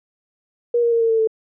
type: tone with pitch steps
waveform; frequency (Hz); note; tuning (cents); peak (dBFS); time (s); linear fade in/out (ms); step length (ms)
sine; 476.5 / 469.4 / 462.4 / 455.5 / 448.7 / 442; A#4 / A#4 / A#4 / A#4 / A4 / A4; +38 / +12 / -14 / -40 / +34 / +8; -14; 0.74-1.274; 5; 89
effects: none